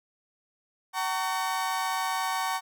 35% pulse tone cluster, 760 / 913 / 1123 Hz, F#5 / A#5 / C#6, +46 / -36 / +22 cents, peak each -30 dBFS, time 0.93-2.61 s, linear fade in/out 50 ms, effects none

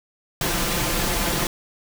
pink noise with comb filter, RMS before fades -23 dBFS, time 0.41-1.47 s, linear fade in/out 2 ms, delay 5.8 ms, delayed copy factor +0.55, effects none

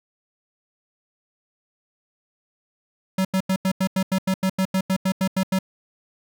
square tone bursts, 189.4 Hz, F#3, 41 cents sharp, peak -19 dBFS, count 16, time 3.18-5.589 s, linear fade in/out 5 ms, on 69 ms, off 87 ms, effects none

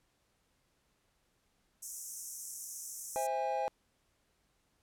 pink high-pass noise, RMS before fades -42 dBFS, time 1.82-3.27 s, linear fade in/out 10 ms, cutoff 5700 Hz, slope 96 dB/octave
triangle chord, C augmented, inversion none, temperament just, 523.3 / 654.1 / 817.6 Hz, C5 / E5 / G#5, 0 / -14 / -27 cents, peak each -35 / -36 / -32 dBFS, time 3.16-3.68 s, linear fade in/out 0 ms
effects pink hiss -75 dBFS RMS until 4.82 s + low-pass 12000 Hz 12 dB/octave

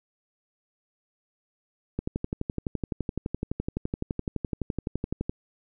click train, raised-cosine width 3 ms, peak -15 dBFS, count 40, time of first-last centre 1.99-5.295 s, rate 11.8 Hz, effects none

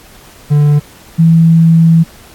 triangle / sine tone pair in turn, 147.1 / 164.45 Hz, D3 / E3, +3 / -4 cents, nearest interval major second, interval 193 cents, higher second, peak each -3 dBFS, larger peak neither, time 0.5-0.8 / 1.18-2.04 s, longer second, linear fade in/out 20 ms, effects pink hiss -39 dBFS RMS until 2.34 s + AAC 64 kbps

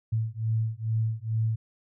sine beating tone pair, 110.3 / 112.6 Hz, A2 / A2, +5 / +40 cents, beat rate 2.3 Hz, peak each -28 dBFS, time 0.12-1.56 s, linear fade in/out 10 ms, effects none

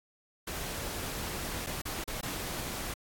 pink noise with dropouts, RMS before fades -37 dBFS, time 0.47-2.94 s, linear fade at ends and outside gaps 5 ms, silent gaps 1.664-1.668 / 1.818-1.853 / 2.041-2.076 / 2.21-2.229 s, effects AAC 64 kbps

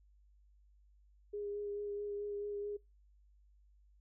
sine tone with vibrato, 409.9 Hz, G#4, 23 cents flat, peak -38 dBFS, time 1.33-2.77 s, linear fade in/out 10 ms, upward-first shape sine, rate 4.6 Hz, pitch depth 16 cents each way, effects noise-tail reverb RT60 0.2 s tail -23 dB re dry + added 50 Hz sine -63 dBFS peak until 4 s

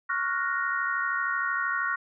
sine chord, Gb major seventh, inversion second, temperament equal with one note detuned, 1108.7 / 1396.9 / 1469.8 / 1864.7 Hz, Db6 / F6 / Gb6 / Bb6, 0 / 0 / -12 / 0 cents, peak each -31 dBFS, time 0.09-1.96 s, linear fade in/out 10 ms, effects none

